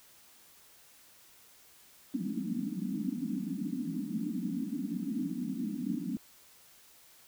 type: band-pass noise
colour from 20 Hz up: white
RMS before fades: -35 dBFS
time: 2.14-6.17 s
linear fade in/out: 0 ms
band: 170 to 300 Hz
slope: 96 dB/octave
effects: white hiss -59 dBFS RMS until 7.27 s